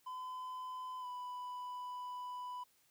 triangle tone with pitch glide, 1015 to 992.4 Hz, B5 to B5, +47 to +8 cents, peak -40 dBFS, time 0.06-2.64 s, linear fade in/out 10 ms, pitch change -39 cents, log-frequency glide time 1-1.06 s, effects white hiss -72 dBFS RMS until 2.9 s

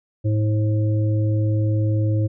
harmonic tone, 107.1 Hz, A2, 46 cents flat, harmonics 1 / 3 / 5, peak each -17 / -27 / -31 dBFS, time 0.24-2.28 s, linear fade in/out 20 ms, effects none

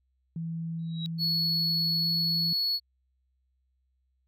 sine tone with pitch glide, 164.81 to 166.44 Hz, E3 to E3, 0 to +17 cents, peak -31 dBFS, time 0.36-2.53 s, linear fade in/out 2 ms, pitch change +17 cents, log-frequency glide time 1.98-2.1 s
sine tone with exponential growth, 3857 Hz, B7, 42 cents flat, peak -31 dBFS, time 0.79-1.06 s, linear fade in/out 0 ms, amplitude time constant 57 ms
triangle tone, 4384 Hz, C#8, 20 cents flat, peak -24 dBFS, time 1.18-2.8 s, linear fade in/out 50 ms
effects added 64 Hz sine -70 dBFS peak until 4.27 s

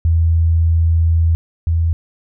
sine tone pair in turn, 82.41 / 82.73 Hz, E2 / E2, 0 / +7 cents, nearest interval unison, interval 7 cents, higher second, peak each -10 / -12 dBFS, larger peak first, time 0.05-1.35 / 1.67-1.93 s, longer first, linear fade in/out 0 ms, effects none

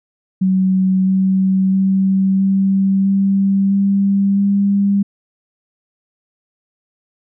sine tone with pitch steps, 188.2 / 190.06 / 191.93 / 193.83 / 195.74 / 197.67 / 199.62 Hz, F#3 / F#3 / G3 / G3 / G3 / G3 / G3, +30 / +47 / -36 / -19 / -2 / +15 / +32 cents, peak -11 dBFS, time 0.41-5.03 s, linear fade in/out 10 ms, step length 660 ms, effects none

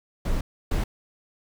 brown noise bursts at uneven times, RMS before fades -24 dBFS, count 2, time 0.25-0.41 / 0.71-0.84 s, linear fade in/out 5 ms, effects none

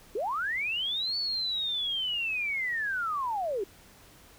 sine linear two-way sweep, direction up then down, 364 to 4500 to 364 Hz, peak -28 dBFS, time 0.15-3.64 s, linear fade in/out 5 ms, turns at 1.17 s, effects pink hiss -55 dBFS RMS until 4.38 s

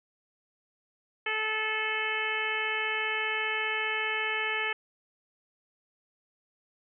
harmonic tone, 434.9 Hz, A4, 20 cents flat, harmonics 1 / 2 / 3 / 4 / 5 / 6 / 7, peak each -38 / -38 / -38 / -33 / -33 / -35 / -38 dBFS, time 1.26-4.73 s, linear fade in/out 5 ms, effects none

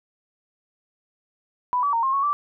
sine tone with pitch steps, 991 / 1146 / 922 / 1066 / 1106 / 1165 Hz, B5 / D6 / A#5 / C6 / C#6 / D6, +6 / -43 / -19 / +32 / -4 / -14 cents, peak -19 dBFS, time 1.73-2.33 s, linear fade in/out 0 ms, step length 100 ms, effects none

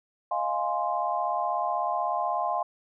sine chord, F minor seventh, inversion third, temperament equal, 622.3 / 698.5 / 830.6 / 1046.5 Hz, Eb5 / F5 / Ab5 / C6, 0 / 0 / 0 / 0 cents, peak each -34 / -29 / -31 / -30 dBFS, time 0.31-2.63 s, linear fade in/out 5 ms, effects none

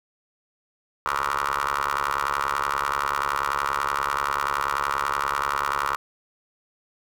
15% pulse ring-modulated tone, 70.4 Hz, C#2, 27 cents sharp, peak -14 dBFS, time 1.06-5.96 s, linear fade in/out 0 ms, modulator 1190 Hz, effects none

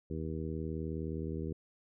harmonic tone, 79.5 Hz, D#2, 38 cents sharp, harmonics 1 / 2 / 3 / 4 / 5 / 6, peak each -40 / -40 / -43 / -43 / -43 / -47 dBFS, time 0.1-1.53 s, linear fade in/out 5 ms, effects none

